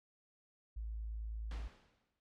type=tone; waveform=sine; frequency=54.7 Hz; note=A1; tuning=9 cents flat; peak=-39 dBFS; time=0.76-1.68 s; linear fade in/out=10 ms
type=noise with exponential decay; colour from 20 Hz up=pink; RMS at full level=-49 dBFS; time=1.51-2.2 s; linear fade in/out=1 ms; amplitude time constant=150 ms
effects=low-pass 4000 Hz 12 dB/octave + MP3 96 kbps